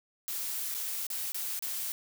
blue noise with dropouts, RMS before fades -35 dBFS, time 0.28-1.92 s, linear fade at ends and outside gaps 0 ms, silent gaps 0.742-0.748 / 1.067-1.102 / 1.32-1.345 / 1.591-1.624 s, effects none

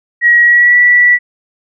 sine tone with pitch glide, 1906 to 1953.9 Hz, A#6 to B6, +38 to -19 cents, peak -4 dBFS, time 0.21-1.19 s, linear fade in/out 50 ms, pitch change +43 cents, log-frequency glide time 0.43-0.79 s, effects none

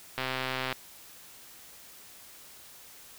click train, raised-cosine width 0.3 ms, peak -15 dBFS, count 72, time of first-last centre 0.18-0.726 s, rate 130 Hz, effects white hiss -51 dBFS RMS until 3.18 s

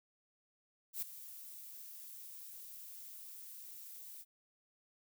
violet noise with ADSR envelope, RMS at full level -37 dBFS, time 0.93-4.25 s, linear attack 91 ms, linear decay 8 ms, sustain -14 dB, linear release 42 ms, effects none

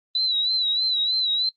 sine tone with vibrato, 3955 Hz, B7, 2 cents sharp, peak -20 dBFS, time 0.15-1.49 s, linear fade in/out 2 ms, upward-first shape sine, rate 3.2 Hz, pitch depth 69 cents each way, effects noise-tail reverb RT60 0.1 s tail -17 dB re dry + Opus 32 kbps

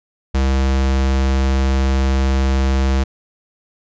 square tone, 66.6 Hz, C2, 31 cents sharp, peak -14 dBFS, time 0.34-3.04 s, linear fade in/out 10 ms, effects resampled to 16000 Hz

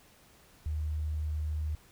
sine tone, 76.6 Hz, D#2, 27 cents flat, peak -30 dBFS, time 0.66-1.75 s, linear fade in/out 0 ms, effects pink hiss -60 dBFS RMS until 1.91 s

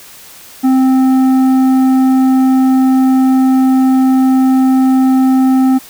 sine tone with tanh clipping, 261.6 Hz, C4, in tune, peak -8 dBFS, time 0.63-5.79 s, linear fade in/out 20 ms, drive 9 dB, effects white hiss -36 dBFS RMS until 5.89 s

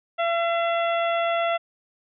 harmonic tone, 677 Hz, E5, 46 cents sharp, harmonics 1 / 2 / 3 / 4 / 5, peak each -22 / -28 / -32 / -34 / -36 dBFS, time 0.18-1.58 s, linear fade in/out 20 ms, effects none

